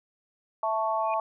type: chord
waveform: sine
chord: A major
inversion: second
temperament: equal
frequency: 659.3 / 880 / 1108.7 Hz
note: E5 / A5 / C#6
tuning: 0 / 0 / 0 cents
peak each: -29 / -28 / -30 dBFS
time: 0.63-1.2 s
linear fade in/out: 2 ms
type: tone with exponential growth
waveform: sine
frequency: 2459 Hz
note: D#7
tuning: 21 cents flat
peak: -34 dBFS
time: 0.99-1.14 s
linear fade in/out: 1 ms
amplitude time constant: 32 ms
effects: none